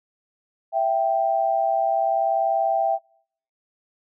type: tone pair together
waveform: sine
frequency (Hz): 662 / 782.6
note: E5 / G5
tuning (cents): +7 / -3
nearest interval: minor third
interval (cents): 290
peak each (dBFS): -21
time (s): 0.72-2.99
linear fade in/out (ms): 50
effects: noise-tail reverb RT60 0.6 s tail -26 dB re dry